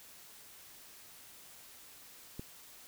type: click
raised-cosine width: 3 ms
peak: -28 dBFS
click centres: 2.395 s
effects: white hiss -55 dBFS RMS until 2.87 s